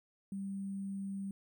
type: tone with sample-and-hold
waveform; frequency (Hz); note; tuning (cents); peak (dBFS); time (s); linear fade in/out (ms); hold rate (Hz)
sine; 195.8; G3; -2; -37; 0.32-1.31; 2; 8820
effects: none